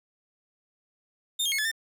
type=tone with pitch steps; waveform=sawtooth; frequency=3636 / 3231 / 2177 / 1721 / 1799 Hz; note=A#7 / G#7 / C#7 / A6 / A6; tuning=-44 / -48 / -32 / -39 / +38 cents; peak=-22 dBFS; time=1.39-1.715 s; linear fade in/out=10 ms; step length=65 ms; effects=none